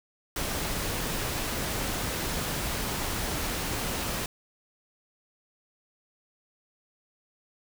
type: noise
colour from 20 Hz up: pink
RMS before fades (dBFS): -31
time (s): 0.36-4.26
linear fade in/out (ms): 2
effects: none